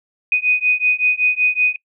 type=beating tone pair; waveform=sine; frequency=2489 / 2494.3 Hz; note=D#7 / D#7; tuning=0 / +4 cents; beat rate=5.3 Hz; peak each=-17 dBFS; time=0.32-1.76 s; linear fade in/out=2 ms; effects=noise-tail reverb RT60 0.1 s tail -25 dB re dry